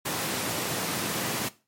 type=high-pass noise; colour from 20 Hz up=pink; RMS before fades=-30 dBFS; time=0.05-1.49 s; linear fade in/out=10 ms; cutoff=120 Hz; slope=24 dB/octave; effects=noise-tail reverb RT60 0.3 s tail -17 dB re dry + MP3 64 kbps